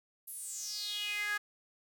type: tone with high-pass filter sweep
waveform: sawtooth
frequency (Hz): 415.3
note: G#4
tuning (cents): 0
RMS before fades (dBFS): -38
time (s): 0.27-1.38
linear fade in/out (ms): 10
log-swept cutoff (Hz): 12000 to 1500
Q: 6.2
effects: none